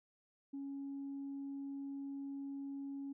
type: tone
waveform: sine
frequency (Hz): 277.2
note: C#4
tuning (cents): 0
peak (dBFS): -40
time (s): 0.53-3.13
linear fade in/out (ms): 10
effects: tanh soft clip ceiling -38 dBFS